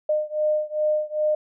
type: beating tone pair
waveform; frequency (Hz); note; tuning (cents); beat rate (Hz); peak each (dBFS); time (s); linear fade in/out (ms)
sine; 608 / 610.5; D#5 / D#5; -40 / -33; 2.5; -23 / -24; 0.09-1.35; 5
effects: none